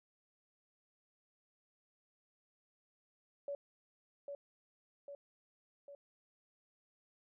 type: tone with echo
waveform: sine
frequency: 567 Hz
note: C#5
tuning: 39 cents sharp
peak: -38 dBFS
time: 3.48-3.55 s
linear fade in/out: 2 ms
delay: 800 ms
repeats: 3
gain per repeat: -4 dB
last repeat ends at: 5.95 s
effects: none